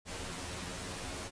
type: noise with comb filter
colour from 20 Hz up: pink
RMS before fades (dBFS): -41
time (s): 0.05-1.31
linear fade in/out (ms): 50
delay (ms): 11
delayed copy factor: +1
effects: resampled to 22050 Hz